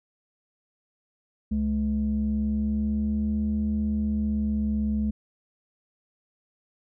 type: tone pair together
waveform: sine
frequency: 71.15 / 213.2 Hz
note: C#2 / G#3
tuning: +46 / +46 cents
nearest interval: octave + perfect fifth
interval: 1900 cents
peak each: -27 / -23 dBFS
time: 1.51-5.11 s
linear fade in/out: 10 ms
effects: tanh soft clip ceiling -18 dBFS